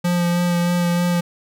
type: tone with vibrato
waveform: square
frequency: 174.61 Hz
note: F3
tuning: in tune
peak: -17 dBFS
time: 0.04-1.21 s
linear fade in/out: 10 ms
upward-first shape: sine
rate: 3.2 Hz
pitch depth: 15 cents each way
effects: none